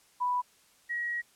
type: tone pair in turn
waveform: sine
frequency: 988 / 1904.3 Hz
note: B5 / A#6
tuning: 0 / +36 cents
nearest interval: major seventh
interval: 1136 cents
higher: second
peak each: -26 / -30 dBFS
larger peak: first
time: 0.2-0.42 / 0.89-1.22 s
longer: second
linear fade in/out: 20 ms
effects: white hiss -63 dBFS RMS until 1.35 s + low-pass 11000 Hz 12 dB/octave